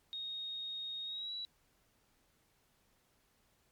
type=tone with pitch glide; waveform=sine; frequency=3729 to 3919 Hz; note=A#7 to B7; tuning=0 to -14 cents; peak=-39 dBFS; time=0.13-1.45 s; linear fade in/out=0 ms; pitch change=+86 cents; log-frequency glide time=1.05-1.33 s; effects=pink hiss -73 dBFS RMS until 3.71 s + MP3 96 kbps